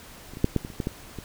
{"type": "clicks", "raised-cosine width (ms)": 3, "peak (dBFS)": [-28, -24, -6, -9, -21, -29, -14, -13, -21], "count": 9, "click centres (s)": [0.336, 0.371, 0.444, 0.563, 0.649, 0.702, 0.802, 0.871, 1.187], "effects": ["pink hiss -46 dBFS RMS until 1.24 s"]}